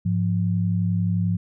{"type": "tone pair together", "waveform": "sine", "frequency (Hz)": [103.6, 175.04], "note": ["G#2", "F3"], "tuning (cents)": [-4, 4], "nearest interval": "major sixth", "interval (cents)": 908, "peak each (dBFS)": -22, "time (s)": [0.05, 1.37], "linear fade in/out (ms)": 10, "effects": []}